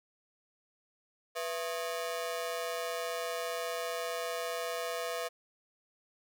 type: ring-modulated tone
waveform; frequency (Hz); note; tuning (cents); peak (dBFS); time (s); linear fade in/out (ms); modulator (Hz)
sawtooth; 582; D5; -16; -27; 1.35-5.29; 20; 87.5
effects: none